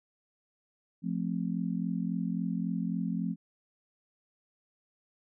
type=chord; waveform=sine; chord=F major; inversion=none; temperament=just; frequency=174.61 / 218.3 / 261.9 Hz; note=F3 / A3 / C4; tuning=0 / -13 / +2 cents; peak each=-32 / -34 / -36 dBFS; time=1.02-3.36 s; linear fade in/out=50 ms; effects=none